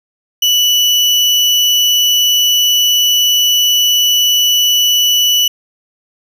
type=tone; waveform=35% pulse; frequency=2961 Hz; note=F#7; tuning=1 cent sharp; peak=-7 dBFS; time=0.42-5.48 s; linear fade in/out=5 ms; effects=none